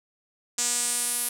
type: tone with band-pass filter sweep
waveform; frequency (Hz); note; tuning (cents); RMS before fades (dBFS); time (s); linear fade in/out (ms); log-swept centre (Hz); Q
sawtooth; 241.7; B3; -37; -27; 0.58-1.29; 5; 7300 to 11000; 3.6
effects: none